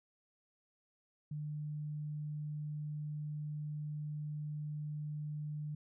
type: tone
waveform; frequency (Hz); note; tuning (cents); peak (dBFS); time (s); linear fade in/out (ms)
sine; 150; D3; +37; -38; 1.31-5.75; 5
effects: none